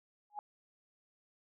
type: tone with exponential growth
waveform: sine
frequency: 830.6 Hz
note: G#5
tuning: in tune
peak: -34 dBFS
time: 0.3-0.39 s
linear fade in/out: 1 ms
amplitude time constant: 18 ms
effects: none